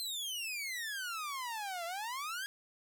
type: exponential two-way sweep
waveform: sawtooth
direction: down then up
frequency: 4184 to 663 to 1655 Hz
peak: -34 dBFS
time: 0-2.46 s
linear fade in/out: 0 ms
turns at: 1.85 s
effects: none